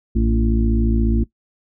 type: harmonic tone with a mistuned harmonic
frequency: 56.6 Hz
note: A1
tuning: 50 cents sharp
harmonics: 1 / 2 / 4 / 5 / 6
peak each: -16 / -24 / -20 / -28 / -26 dBFS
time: 0.15-1.24 s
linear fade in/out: 10 ms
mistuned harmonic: 2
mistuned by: -36 cents
effects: noise-tail reverb RT60 0.1 s tail -19 dB re dry